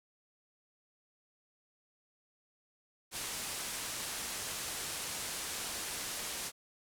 white low-pass noise, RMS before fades -40 dBFS, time 3.11-6.52 s, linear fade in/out 50 ms, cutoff 11000 Hz, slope 24 dB/octave, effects none

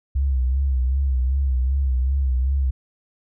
sine tone with vibrato, 65.8 Hz, C2, 10 cents sharp, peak -17 dBFS, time 0.15-2.71 s, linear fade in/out 10 ms, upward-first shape sine, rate 2.6 Hz, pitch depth 84 cents each way, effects none

